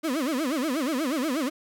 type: tone with vibrato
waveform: 35% pulse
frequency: 283.5 Hz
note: C#4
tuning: 39 cents sharp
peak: -23 dBFS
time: 0.03-1.5 s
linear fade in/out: 20 ms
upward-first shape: sine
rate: 8.3 Hz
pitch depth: 260 cents each way
effects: none